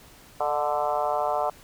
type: harmonic tone with a mistuned harmonic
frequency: 146.83 Hz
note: D3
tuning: in tune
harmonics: 3 / 4 / 5 / 6 / 7 / 8 / 9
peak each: -35 / -28 / -27 / -31 / -32 / -35 / -36 dBFS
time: 0.4-1.5 s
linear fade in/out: 5 ms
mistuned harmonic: 4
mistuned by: +37 cents
effects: pink hiss -51 dBFS RMS until 1.63 s